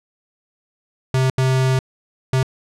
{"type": "tone bursts at uneven times", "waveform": "square", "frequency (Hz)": 130.81, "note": "C3", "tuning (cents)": 0, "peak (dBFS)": -15, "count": 3, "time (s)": [[1.14, 1.3], [1.38, 1.79], [2.33, 2.43]], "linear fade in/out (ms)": 2, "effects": ["low-pass 9000 Hz 12 dB/octave"]}